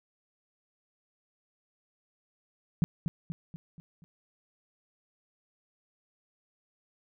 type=tone with echo; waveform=sine; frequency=164.81 Hz; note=E3; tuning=in tune; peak=-20 dBFS; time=2.82-2.84 s; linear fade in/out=0 ms; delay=240 ms; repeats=5; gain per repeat=-6 dB; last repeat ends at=4.04 s; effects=none